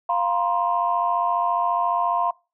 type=chord; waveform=sine; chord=F suspended fourth; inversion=none; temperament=equal with one note detuned; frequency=698.5 / 951.9 / 1046.5 Hz; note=F5 / Bb5 / C6; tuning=0 / +36 / 0 cents; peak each=-23 dBFS; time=0.09-2.31 s; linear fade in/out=5 ms; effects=noise-tail reverb RT60 0.3 s tail -24 dB re dry + tanh soft clip ceiling -9 dBFS